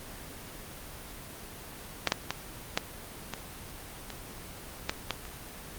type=clicks; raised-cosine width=0.2 ms; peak=-6 / -6 / -11 / -7 / -15 / -29 / -20 / -9 / -11 / -24 dBFS; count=10; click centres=2.073 / 2.121 / 2.306 / 2.775 / 3.337 / 3.691 / 4.103 / 4.895 / 5.107 / 5.253 s; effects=pink hiss -44 dBFS RMS until 5.78 s + Opus 24 kbps